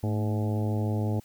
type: harmonic tone with a mistuned harmonic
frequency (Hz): 105.9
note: G#2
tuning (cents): +34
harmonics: 1 / 2 / 3 / 4 / 5 / 6 / 7 / 8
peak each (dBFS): -26 / -32 / -36 / -38 / -40 / -42 / -43 / -44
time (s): 0.03-1.2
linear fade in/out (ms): 5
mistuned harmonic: 2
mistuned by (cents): +65
effects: white hiss -59 dBFS RMS until 1.24 s